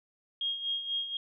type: tone with tremolo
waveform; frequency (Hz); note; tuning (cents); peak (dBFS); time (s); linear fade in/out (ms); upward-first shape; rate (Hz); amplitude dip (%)
sine; 3253; G#7; -37; -28; 0.41-1.17; 2; sine; 4.1; 65
effects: none